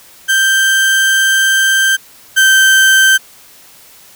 35% pulse tone pair in turn, 1568 / 1556.3 Hz, G6 / G6, 0 / -13 cents, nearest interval unison, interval 13 cents, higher first, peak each -7 / -4 dBFS, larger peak second, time 0.28-1.97 / 2.36-3.18 s, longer first, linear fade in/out 20 ms, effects white hiss -41 dBFS RMS until 4.15 s

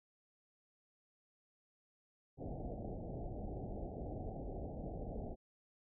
pink low-pass noise, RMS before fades -44 dBFS, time 2.37-5.36 s, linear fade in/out 50 ms, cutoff 780 Hz, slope 96 dB/octave, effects none

